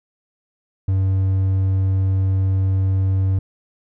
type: tone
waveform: triangle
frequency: 95.5 Hz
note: G2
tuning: 45 cents flat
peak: -13 dBFS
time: 0.88-3.39 s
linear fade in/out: 5 ms
effects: none